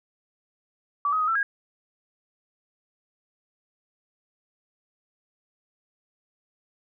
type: tone with pitch steps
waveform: sine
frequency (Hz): 1152 / 1264 / 1250 / 1336 / 1634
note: D6 / D#6 / D#6 / E6 / G#6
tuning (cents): -34 / +27 / +8 / +23 / -29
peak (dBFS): -21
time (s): 1.05-1.43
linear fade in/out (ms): 2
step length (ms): 76
effects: none

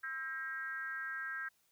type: tone with frequency modulation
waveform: sine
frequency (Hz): 1600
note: G6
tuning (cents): +35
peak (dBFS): -38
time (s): 0.03-1.49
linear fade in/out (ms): 10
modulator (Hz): 284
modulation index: 0.8
effects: white hiss -74 dBFS RMS until 1.71 s

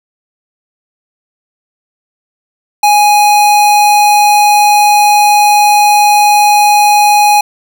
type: tone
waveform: square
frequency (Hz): 830.6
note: G#5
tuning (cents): 0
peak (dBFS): -5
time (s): 2.83-7.41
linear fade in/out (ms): 5
effects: none

